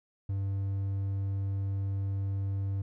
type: tone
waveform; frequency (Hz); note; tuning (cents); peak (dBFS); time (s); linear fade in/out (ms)
triangle; 98; G2; 0; -27; 0.29-2.82; 5
effects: none